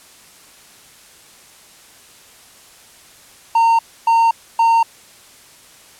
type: tone bursts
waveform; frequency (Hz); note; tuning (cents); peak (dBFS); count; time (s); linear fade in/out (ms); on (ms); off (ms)
triangle; 916; A#5; -31; -8; 3; 3.55-4.83; 5; 240; 280
effects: white hiss -45 dBFS RMS until 5.99 s + low-pass 11000 Hz 12 dB/octave